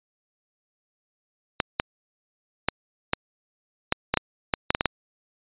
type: clicks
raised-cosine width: 0.3 ms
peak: -4 dBFS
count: 12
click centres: 1.602 / 1.799 / 2.686 / 3.134 / 3.924 / 4.14 / 4.173 / 4.538 / 4.705 / 4.749 / 4.809 / 4.857 s
effects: resampled to 8000 Hz